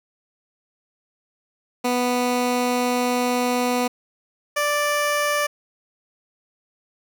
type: tone pair in turn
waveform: 15% pulse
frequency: 246.9 / 587.2 Hz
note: B3 / D5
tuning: 0 / 0 cents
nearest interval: octave + minor third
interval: 1500 cents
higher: second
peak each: -13 dBFS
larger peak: neither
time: 1.84-3.88 / 4.56-5.47 s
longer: first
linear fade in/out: 10 ms
effects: none